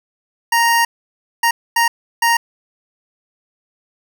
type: tone bursts at uneven times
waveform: 25% pulse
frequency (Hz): 932.3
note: A#5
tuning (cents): 0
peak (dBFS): -8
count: 4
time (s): 0.52-0.85 / 1.43-1.51 / 1.76-1.88 / 2.22-2.37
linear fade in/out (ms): 5
effects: none